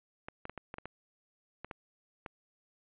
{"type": "clicks", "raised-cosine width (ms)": 0.5, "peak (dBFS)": -26, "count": 10, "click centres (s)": [0.285, 0.454, 0.496, 0.577, 0.741, 0.784, 0.856, 1.646, 1.712, 2.262], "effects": ["resampled to 8000 Hz"]}